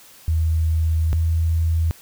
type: tone pair in turn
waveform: sine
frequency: 80.4 / 81.81 Hz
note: E2 / E2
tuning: -43 / -13 cents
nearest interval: unison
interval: 30 cents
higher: second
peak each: -16 dBFS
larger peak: neither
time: 0.28-1.13 / 1.13-1.91 s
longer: first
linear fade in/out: 0 ms
effects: white hiss -47 dBFS RMS until 2.01 s